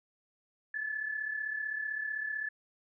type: tone pair together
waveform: sine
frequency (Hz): 1699.3 / 1735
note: G#6 / A6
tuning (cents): +39 / -25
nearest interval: unison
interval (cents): 36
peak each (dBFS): -40 / -34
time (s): 0.74-2.49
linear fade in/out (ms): 5
effects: none